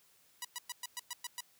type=tone bursts; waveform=5% pulse; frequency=976 Hz; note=B5; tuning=21 cents flat; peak=-26 dBFS; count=8; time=0.42-1.406 s; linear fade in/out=2 ms; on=27 ms; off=110 ms; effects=white hiss -67 dBFS RMS until 1.59 s + high-pass 60 Hz 12 dB/octave